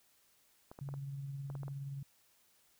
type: clicks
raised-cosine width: 1 ms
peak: -35 dBFS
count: 8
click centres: 0.715 / 0.789 / 0.889 / 0.94 / 1.501 / 1.553 / 1.633 / 1.681 s
type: tone with tremolo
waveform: sine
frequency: 138.59 Hz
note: C#3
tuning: in tune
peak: -38 dBFS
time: 0.81-2.03 s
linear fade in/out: 5 ms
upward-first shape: triangle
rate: 19 Hz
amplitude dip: 40%
effects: white hiss -70 dBFS RMS until 2.79 s